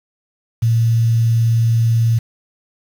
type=tone with quantisation; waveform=sine; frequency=114.8 Hz; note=A#2; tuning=26 cents flat; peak=-11 dBFS; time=0.62-2.19 s; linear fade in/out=10 ms; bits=6; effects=none